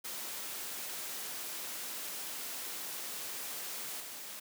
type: noise with level steps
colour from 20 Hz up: white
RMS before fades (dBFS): -41 / -45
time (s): 0.04-4.4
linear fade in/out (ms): 10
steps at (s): 4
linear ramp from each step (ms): 2
effects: high-pass 200 Hz 12 dB/octave